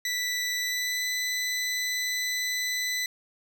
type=tone with pitch glide; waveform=20% pulse; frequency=1975.5 to 1997.3 Hz; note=B6 to B6; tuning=0 to +19 cents; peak=-22 dBFS; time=0.05-3.06 s; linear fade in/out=2 ms; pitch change=+19 cents; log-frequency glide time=0.59-1.06 s; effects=none